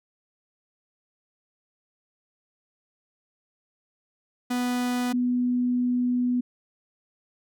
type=tone pair in turn; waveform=45% pulse / sine; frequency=246.9 / 246.9 Hz; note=B3 / B3; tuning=0 / 0 cents; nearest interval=unison; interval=0 cents; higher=neither; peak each=-24 / -21 dBFS; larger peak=second; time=4.5-5.13 / 5.13-6.41 s; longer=second; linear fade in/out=10 ms; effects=none